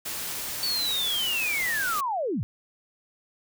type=noise; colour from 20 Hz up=white; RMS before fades=-33 dBFS; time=0.05-2.01 s; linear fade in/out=10 ms
type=linear sweep; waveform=sine; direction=down; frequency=4531 to 78.8 Hz; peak=-25 dBFS; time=0.63-2.43 s; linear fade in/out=0 ms
effects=none